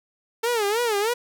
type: tone with vibrato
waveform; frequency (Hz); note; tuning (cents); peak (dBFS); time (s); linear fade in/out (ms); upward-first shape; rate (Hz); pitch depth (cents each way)
sawtooth; 441.5; A4; +6; -17; 0.43-1.14; 10; sine; 3.2; 170
effects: none